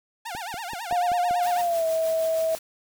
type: tone with vibrato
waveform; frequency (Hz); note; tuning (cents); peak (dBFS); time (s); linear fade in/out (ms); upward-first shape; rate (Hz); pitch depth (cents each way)
sawtooth; 805; G5; +46; -28; 0.25-1.62; 10; sine; 9.1; 270
type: click train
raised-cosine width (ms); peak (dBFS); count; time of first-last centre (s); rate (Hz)
2; -25; 6; 0.35-1.31; 5.21
type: tone with pitch glide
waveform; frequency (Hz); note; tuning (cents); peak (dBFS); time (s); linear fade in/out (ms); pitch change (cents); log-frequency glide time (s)
sine; 710 to 647.3; F5 to E5; +28 to -32; -21; 0.91-2.55; 0; -160; 1.6-1.86
type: noise with tremolo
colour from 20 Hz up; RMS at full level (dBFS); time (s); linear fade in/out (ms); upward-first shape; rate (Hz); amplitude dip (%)
white; -38; 1.42-2.59; 10; sine; 6.4; 40
effects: none